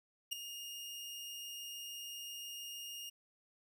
sawtooth tone with ADSR envelope, 2839 Hz, F7, 28 cents sharp, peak -29 dBFS, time 0.31-3.1 s, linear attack 18 ms, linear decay 4 ms, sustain -12 dB, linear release 12 ms, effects none

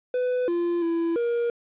triangle tone with pitch steps, 499.8 / 345.2 / 334.5 / 472.7 Hz, B4 / F4 / E4 / A#4, +21 / -20 / +25 / +24 cents, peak -20 dBFS, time 0.14-1.5 s, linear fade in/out 2 ms, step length 340 ms, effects resampled to 8000 Hz + 9-bit

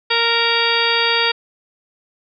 harmonic tone with a mistuned harmonic, 464.8 Hz, A#4, 5 cents flat, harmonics 1 / 2 / 3 / 4 / 5 / 6 / 7 / 8 / 10, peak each -23 / -23 / -23 / -23 / -23 / -23 / -23 / -23 / -23 dBFS, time 0.1-1.32 s, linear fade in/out 10 ms, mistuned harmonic 7, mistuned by +32 cents, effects none

